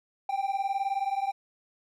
triangle beating tone pair, 778 / 797 Hz, G5 / G5, -13 / +28 cents, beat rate 19 Hz, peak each -28 dBFS, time 0.29-1.32 s, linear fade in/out 5 ms, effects none

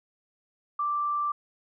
sine tone, 1174.7 Hz, D6, in tune, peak -25 dBFS, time 0.79-1.32 s, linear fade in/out 5 ms, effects none

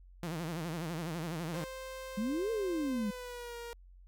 sawtooth tone with vibrato, 164.81 Hz, E3, in tune, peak -32 dBFS, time 0.23-1.64 s, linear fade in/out 0 ms, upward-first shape sine, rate 12 Hz, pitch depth 130 cents each way
sawtooth tone with pitch glide, 523.3 to 471.6 Hz, C5 to A#4, 0 to +20 cents, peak -38 dBFS, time 1.54-3.73 s, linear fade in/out 0 ms, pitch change -180 cents, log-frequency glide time 2.85-3.57 s
sine exponential two-way sweep, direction up then down, 196.7 to 466.2 to 196.7 Hz, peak -31 dBFS, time 2.17-3.11 s, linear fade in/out 10 ms, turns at 2.51 s
effects added 45 Hz sine -53 dBFS peak until 4.07 s

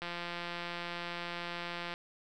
click train, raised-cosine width 0.3 ms, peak -23 dBFS, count 333, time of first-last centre 0.02-1.939 s, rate 173 Hz, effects none

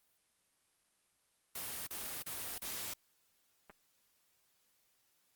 white noise bursts, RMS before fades -42 dBFS, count 4, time 1.55-2.938 s, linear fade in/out 5 ms, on 320 ms, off 36 ms
clicks, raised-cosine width 0.5 ms, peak -39 dBFS, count 2, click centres 3.697 / 3.702 s
effects white hiss -75 dBFS RMS until 5.35 s + Opus 32 kbps

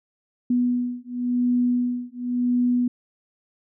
sine beating tone pair, 245.1 / 246.03 Hz, B3 / B3, -13 / -6 cents, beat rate 0.93 Hz, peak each -23 dBFS, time 0.5-2.88 s, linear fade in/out 5 ms, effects none

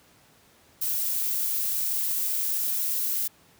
violet noise, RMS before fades -27 dBFS, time 0.81-3.28 s, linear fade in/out 10 ms, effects pink hiss -58 dBFS RMS until 3.59 s + high-pass 80 Hz 12 dB/octave

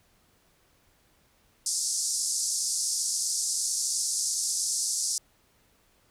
pink band-pass noise, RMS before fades -29 dBFS, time 1.66-5.18 s, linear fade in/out 2 ms, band 5000 to 10000 Hz, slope 48 dB/octave, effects pink hiss -65 dBFS RMS until 6.1 s

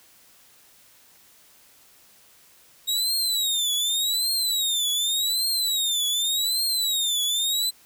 sawtooth tone with vibrato, 3788 Hz, A#7, 27 cents sharp, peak -19 dBFS, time 2.87-7.71 s, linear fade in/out 20 ms, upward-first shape triangle, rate 0.86 Hz, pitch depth 200 cents each way, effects white hiss -55 dBFS RMS until 7.85 s

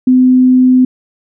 sine tone, 254.8 Hz, C4, 46 cents flat, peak -4 dBFS, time 0.07-0.85 s, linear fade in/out 5 ms, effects none

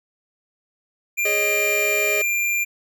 square tone, 2385 Hz, D7, 26 cents sharp, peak -20 dBFS, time 1.17-2.65 s, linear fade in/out 20 ms
square chord, Ab suspended fourth, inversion none, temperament equal, 415.3 / 554.4 / 622.3 Hz, Ab4 / Db5 / Eb5, 0 / 0 / 0 cents, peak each -27 / -32 / -27 dBFS, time 1.25-2.22 s, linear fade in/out 5 ms
effects none

